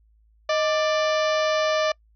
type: harmonic tone with a mistuned harmonic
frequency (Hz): 590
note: D5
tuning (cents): +8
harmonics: 1 / 2 / 3 / 4 / 5 / 6 / 7 / 8 / 9 / 10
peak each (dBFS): -21 / -27 / -31 / -33 / -35 / -37 / -38 / -39 / -40 / -41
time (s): 0.49-1.92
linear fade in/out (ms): 5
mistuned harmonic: 1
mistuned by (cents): +95
effects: noise-tail reverb RT60 0.1 s tail -26 dB re dry + added 54 Hz sine -56 dBFS peak until 2.15 s